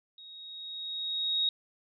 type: tone with level ramp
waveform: sine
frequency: 3768 Hz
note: A#7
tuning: 18 cents sharp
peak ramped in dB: -47 to -24 dBFS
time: 0.18-1.49 s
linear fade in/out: 2 ms
effects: none